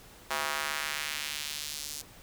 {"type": "tone with high-pass filter sweep", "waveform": "square", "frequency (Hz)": 73.9, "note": "D2", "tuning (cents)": 11, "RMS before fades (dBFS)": -35, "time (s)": [0.3, 2.02], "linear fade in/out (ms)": 10, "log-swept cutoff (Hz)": [930, 5800], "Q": 1.1, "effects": ["pink hiss -53 dBFS RMS until 2.22 s"]}